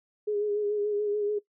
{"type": "tone with vibrato", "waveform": "sine", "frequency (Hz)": 415.3, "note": "G#4", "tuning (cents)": 0, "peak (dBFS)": -25, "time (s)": [0.27, 1.39], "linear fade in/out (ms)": 10, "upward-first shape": "sine", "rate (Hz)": 6.9, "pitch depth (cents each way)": 32, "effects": ["noise-tail reverb RT60 0.1 s tail -18 dB re dry"]}